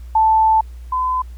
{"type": "tone pair in turn", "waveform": "sine", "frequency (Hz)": [880, 1016.7], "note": ["A5", "B5"], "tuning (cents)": [0, 50], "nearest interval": "major second", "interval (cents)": 250, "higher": "second", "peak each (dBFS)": [-10, -16], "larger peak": "first", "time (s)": [[0.15, 0.61], [0.92, 1.22]], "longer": "first", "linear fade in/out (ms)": 5, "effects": ["added 60 Hz sine -31 dBFS peak until 1.37 s", "pink hiss -54 dBFS RMS until 1.37 s"]}